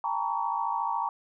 sine tone cluster, 802 / 906 / 960 / 1128 Hz, G5 / A#5 / B5 / C#6, +39 / -50 / -49 / +30 cents, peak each -34 / -30 / -33 / -33 dBFS, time 0.04-1.09 s, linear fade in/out 2 ms, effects none

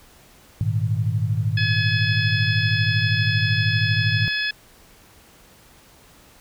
sine chord, Ab suspended second, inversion none, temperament equal, 103.83 / 116.54 / 155.56 Hz, Ab2 / Bb2 / Eb3, 0 / 0 / 0 cents, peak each -22 / -23 / -27 dBFS, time 0.61-4.28 s, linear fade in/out 0 ms
harmonic tone, 850 Hz, G#5, 40 cents sharp, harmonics 2 / 3 / 4 / 5 / 6, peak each -24 / -28 / -28 / -36 / -30 dBFS, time 1.57-4.51 s, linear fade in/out 5 ms
effects pink hiss -51 dBFS RMS until 6.4 s

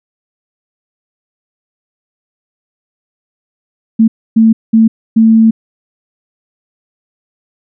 sine tone bursts at uneven times, 223.5 Hz, A3, 27 cents sharp, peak -3 dBFS, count 4, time 3.99-4.08 / 4.36-4.53 / 4.73-4.88 / 5.16-5.51 s, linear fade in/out 10 ms, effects none

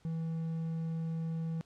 triangle tone, 163 Hz, E3, 19 cents flat, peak -31 dBFS, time 0.05-1.61 s, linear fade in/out 0 ms, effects pink hiss -67 dBFS RMS until 1.65 s + low-pass 7000 Hz 12 dB/octave

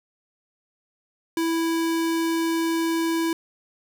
square tone, 329.6 Hz, E4, in tune, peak -22 dBFS, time 1.37-3.33 s, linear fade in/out 2 ms, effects none

